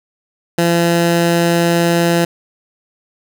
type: tone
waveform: 15% pulse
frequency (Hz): 170.3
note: F3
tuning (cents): -43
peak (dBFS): -5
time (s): 0.58-2.25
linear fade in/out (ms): 5
effects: none